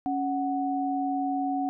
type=tone pair together; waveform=sine; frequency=277.2 / 741.5 Hz; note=C#4 / F#5; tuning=0 / +4 cents; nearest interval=octave + perfect fourth; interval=1704 cents; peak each=-28 dBFS; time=0.06-1.69 s; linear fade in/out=0 ms; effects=none